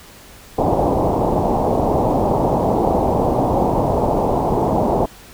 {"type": "low-pass noise", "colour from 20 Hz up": "white", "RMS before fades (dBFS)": -17, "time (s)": [0.58, 5.06], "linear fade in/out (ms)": 5, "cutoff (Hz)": 900, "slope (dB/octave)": 48, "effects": ["pink hiss -42 dBFS RMS until 5.33 s"]}